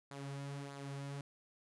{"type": "tone with flanger", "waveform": "sawtooth", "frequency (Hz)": 140, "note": "C#3", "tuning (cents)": 18, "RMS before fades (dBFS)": -45, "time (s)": [0.11, 1.21], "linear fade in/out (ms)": 2, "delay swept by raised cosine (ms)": [0.34, 4.64], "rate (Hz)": 1.6, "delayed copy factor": -0.55, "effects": ["resampled to 24000 Hz"]}